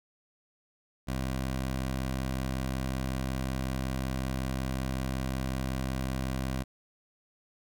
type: tone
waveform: 15% pulse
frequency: 65.4 Hz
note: C2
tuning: in tune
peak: -24 dBFS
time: 1.07-6.64 s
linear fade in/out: 20 ms
effects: none